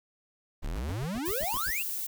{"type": "noise bursts", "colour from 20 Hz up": "brown", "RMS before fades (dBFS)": -39, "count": 9, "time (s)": [0.62, 1.708], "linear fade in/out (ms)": 10, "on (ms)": 48, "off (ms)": 82}
{"type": "exponential sweep", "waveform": "square", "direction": "up", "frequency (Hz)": [30.87, 2900], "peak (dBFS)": -32, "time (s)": [0.63, 1.83], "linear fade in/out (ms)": 10}
{"type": "noise", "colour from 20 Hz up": "violet", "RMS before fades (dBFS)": -34, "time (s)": [1.25, 2.07], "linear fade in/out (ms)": 10}
{"effects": []}